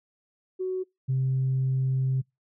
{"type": "tone pair in turn", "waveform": "sine", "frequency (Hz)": [372.2, 131.59], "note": ["F#4", "C3"], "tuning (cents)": [10, 10], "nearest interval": "octave + tritone", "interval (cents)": 1800, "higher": "first", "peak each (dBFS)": [-26, -21], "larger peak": "second", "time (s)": [[0.59, 0.84], [1.08, 2.22]], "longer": "second", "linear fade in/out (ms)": 20, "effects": ["noise-tail reverb RT60 0.2 s tail -26 dB re dry", "tanh soft clip ceiling -19 dBFS"]}